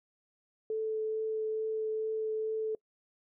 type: tone with vibrato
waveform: sine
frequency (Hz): 437.4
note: A4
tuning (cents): -10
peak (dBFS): -30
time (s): 0.7-2.75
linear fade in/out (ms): 2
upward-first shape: triangle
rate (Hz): 2.3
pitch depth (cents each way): 9
effects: noise-tail reverb RT60 0.1 s tail -25 dB re dry